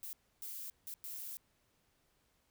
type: noise bursts at uneven times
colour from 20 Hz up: violet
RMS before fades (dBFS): -45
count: 4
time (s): 0.03-0.13 / 0.42-0.7 / 0.87-0.94 / 1.04-1.37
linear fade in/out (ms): 0
effects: pink hiss -75 dBFS RMS until 2.5 s